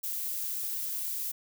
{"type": "noise", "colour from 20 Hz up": "violet", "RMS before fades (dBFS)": -34, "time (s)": [0.03, 1.32], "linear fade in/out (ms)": 10, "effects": []}